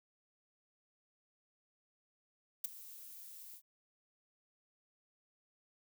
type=noise with ADSR envelope; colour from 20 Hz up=violet; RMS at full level=-33 dBFS; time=2.64-3.62 s; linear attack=6 ms; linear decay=14 ms; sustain=-19 dB; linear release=75 ms; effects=none